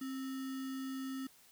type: tone with sample-and-hold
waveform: sine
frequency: 265.6 Hz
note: C4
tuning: 26 cents sharp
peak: -38 dBFS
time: 0.01-1.27 s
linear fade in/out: 5 ms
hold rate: 1575 Hz
effects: white hiss -63 dBFS RMS until 1.51 s